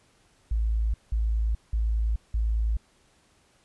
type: tone bursts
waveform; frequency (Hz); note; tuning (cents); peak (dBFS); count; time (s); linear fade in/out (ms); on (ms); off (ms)
sine; 55; A1; 0; -22; 4; 0.51-2.77; 5; 430; 180
effects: pink hiss -63 dBFS RMS until 3.64 s + resampled to 24000 Hz

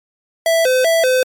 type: tone with vibrato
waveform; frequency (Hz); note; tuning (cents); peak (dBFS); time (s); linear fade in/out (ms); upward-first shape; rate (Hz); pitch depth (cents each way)
square; 581; D5; -19; -12; 0.46-1.23; 2; square; 2.6; 220
effects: MP3 64 kbps

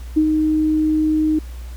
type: tone with ADSR envelope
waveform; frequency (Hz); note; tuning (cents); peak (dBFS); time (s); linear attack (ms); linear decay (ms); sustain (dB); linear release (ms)
sine; 310; D#4; -6; -10; 0.16-1.39; 14; 75; -4; 5
effects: added 60 Hz sine -29 dBFS peak until 1.76 s + pink hiss -46 dBFS RMS until 1.76 s

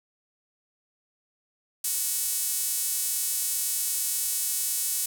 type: tone with high-pass filter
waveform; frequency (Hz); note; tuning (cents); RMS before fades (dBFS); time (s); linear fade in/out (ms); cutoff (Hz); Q
sawtooth; 371.5; F#4; +7; -28; 1.84-5.06; 5; 8800; 1.2
effects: none

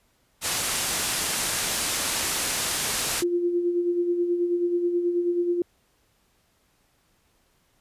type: low-pass noise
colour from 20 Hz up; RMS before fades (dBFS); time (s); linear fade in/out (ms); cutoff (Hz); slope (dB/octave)
white; -27; 0.41-3.24; 50; 11000; 24
type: tone with tremolo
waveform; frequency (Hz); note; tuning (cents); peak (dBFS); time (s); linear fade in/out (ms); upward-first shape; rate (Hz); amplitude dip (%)
sine; 349.2; F4; 0; -19; 3.22-5.62; 2; sine; 9.3; 50
effects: pink hiss -66 dBFS RMS until 7.8 s + resampled to 32000 Hz

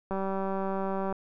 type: click train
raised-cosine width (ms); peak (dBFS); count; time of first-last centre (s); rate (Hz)
1; -19; 197; 0.11-1.126; 193
effects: none

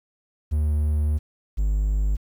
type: tone pair in turn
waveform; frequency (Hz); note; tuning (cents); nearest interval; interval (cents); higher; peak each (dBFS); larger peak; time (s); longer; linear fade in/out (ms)
triangle; 75.3 / 50.86; D2 / G#1; +44 / -35; perfect fifth; 679; first; -17; neither; 0.51-1.19 / 1.57-2.17; first; 20
effects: 9-bit

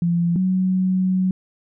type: tone pair in turn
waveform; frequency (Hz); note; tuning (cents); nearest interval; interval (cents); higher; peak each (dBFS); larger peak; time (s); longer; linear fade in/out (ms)
sine; 171.4 / 186.11; F3 / F#3; -32 / +10; minor second; 142; second; -16; neither; 0.02-0.36 / 0.36-1.31; second; 2
effects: none

